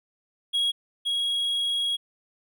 triangle tone pair in turn, 3308 / 3308 Hz, G#7 / G#7, -8 / -8 cents, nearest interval unison, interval 0 cents, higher neither, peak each -20 / -22 dBFS, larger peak first, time 0.53-0.72 / 1.05-1.97 s, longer second, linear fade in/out 20 ms, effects none

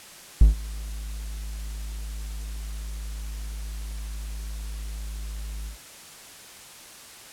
triangle tone with ADSR envelope, 52.8 Hz, G#1, 29 cents sharp, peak -6 dBFS, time 0.41-5.78 s, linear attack 4 ms, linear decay 130 ms, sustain -23 dB, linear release 110 ms, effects white hiss -45 dBFS RMS until 7.32 s + low-pass 11000 Hz 12 dB/octave

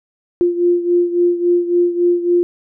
sine beating tone pair, 349.2 / 352.8 Hz, F4 / F4, 0 / +18 cents, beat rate 3.6 Hz, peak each -13 / -18 dBFS, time 0.41-2.43 s, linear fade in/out 0 ms, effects none

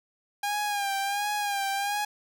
sawtooth tone with vibrato, 809 Hz, G#5, 46 cents flat, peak -23 dBFS, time 0.43-2.05 s, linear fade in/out 5 ms, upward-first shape sine, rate 1.4 Hz, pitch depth 52 cents each way, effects none

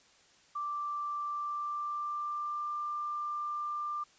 sine tone with pitch glide, 1174.7 to 1189.7 Hz, D6 to D6, 0 to +22 cents, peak -33 dBFS, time 0.55-4.04 s, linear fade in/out 10 ms, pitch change +22 cents, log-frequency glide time 1.22-2.73 s, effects white hiss -63 dBFS RMS until 4.18 s + resampled to 16000 Hz

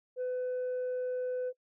sine tone, 503 Hz, B4, 32 cents sharp, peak -29 dBFS, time 0.16-1.53 s, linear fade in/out 50 ms, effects noise-tail reverb RT60 0.1 s tail -23 dB re dry + tanh soft clip ceiling -30 dBFS

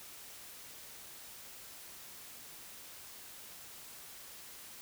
silence, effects white hiss -51 dBFS RMS until 4.81 s

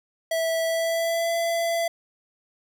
square tone with pitch glide, 655 to 673 Hz, E5 to E5, -11 to +36 cents, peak -23 dBFS, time 0.31-1.88 s, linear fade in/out 5 ms, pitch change +47 cents, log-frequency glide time 0.65-1.34 s, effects none

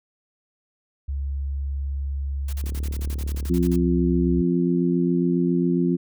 sine tone, 69.3 Hz, C#2, in tune, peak -24 dBFS, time 1.08-4.42 s, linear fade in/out 10 ms
white noise bursts, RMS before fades -40 dBFS, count 15, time 2.48-3.762 s, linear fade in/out 5 ms, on 50 ms, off 38 ms
click train, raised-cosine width 3 ms, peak -24 dBFS, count 31, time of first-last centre 2.64-3.455 s, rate 36.8 Hz
harmonic tone, 87.3 Hz, F2, in tune, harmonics 2 / 3 / 4, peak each -21 / -23 / -24 dBFS, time 3.49-5.97 s, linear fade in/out 20 ms
effects none

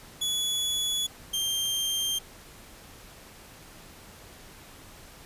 sawtooth tone pair in turn, 3400 / 3173 Hz, G#7 / G7, +40 / +20 cents, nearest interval minor second, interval 120 cents, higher first, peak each -23 dBFS, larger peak neither, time 0.21-1.07 / 1.33-2.19 s, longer neither, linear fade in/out 10 ms, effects pink hiss -49 dBFS RMS until 5.25 s + resampled to 32000 Hz

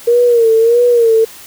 sine tone with vibrato, 466.2 Hz, A#4, in tune, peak -6 dBFS, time 0.07-1.25 s, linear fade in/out 10 ms, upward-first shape sine, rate 1.6 Hz, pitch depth 76 cents each way, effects white hiss -35 dBFS RMS until 1.46 s

